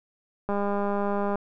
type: click train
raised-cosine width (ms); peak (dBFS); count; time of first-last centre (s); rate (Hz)
1; -15; 176; 0.49-1.356; 202
effects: none